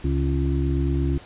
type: harmonic tone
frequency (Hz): 68.6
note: C#2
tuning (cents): -17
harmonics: 1 / 2 / 4 / 5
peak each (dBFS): -22 / -25 / -28 / -29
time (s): 0.04-1.18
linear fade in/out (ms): 5
effects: pink hiss -45 dBFS RMS until 1.25 s + resampled to 8000 Hz